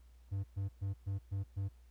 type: tone bursts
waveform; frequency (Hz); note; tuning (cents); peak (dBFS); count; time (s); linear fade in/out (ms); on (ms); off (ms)
triangle; 98; G2; 0; -32; 6; 0.31-1.69; 20; 130; 120
effects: added 60 Hz sine -57 dBFS peak until 1.9 s + pink hiss -74 dBFS RMS until 1.9 s